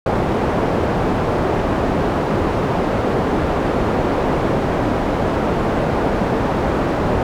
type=low-pass noise; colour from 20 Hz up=white; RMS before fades=-18 dBFS; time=0.06-7.23 s; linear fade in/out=2 ms; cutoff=640 Hz; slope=12 dB/octave; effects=none